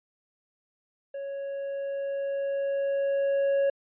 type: tone with level ramp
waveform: triangle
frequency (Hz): 554.4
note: C#5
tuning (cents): 0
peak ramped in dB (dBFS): -31 to -19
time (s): 1.14-3.7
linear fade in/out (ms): 5
effects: resampled to 8000 Hz